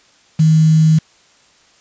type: tone with quantisation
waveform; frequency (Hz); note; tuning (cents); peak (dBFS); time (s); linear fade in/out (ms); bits
sine; 157.9; D#3; +26; -7; 0.39-0.99; 10; 5
effects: white hiss -51 dBFS RMS until 1.8 s + resampled to 16000 Hz